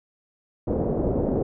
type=low-pass noise; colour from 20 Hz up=white; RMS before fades=-24 dBFS; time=0.67-1.43 s; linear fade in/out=10 ms; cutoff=520 Hz; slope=24 dB/octave; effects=none